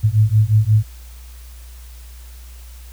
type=beating tone pair; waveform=sine; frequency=105.1 / 110.7 Hz; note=G#2 / A2; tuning=+21 / +11 cents; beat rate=5.6 Hz; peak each=-14 dBFS; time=0.03-0.84 s; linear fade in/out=20 ms; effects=added 60 Hz sine -35 dBFS peak until 2.92 s + white hiss -47 dBFS RMS until 2.92 s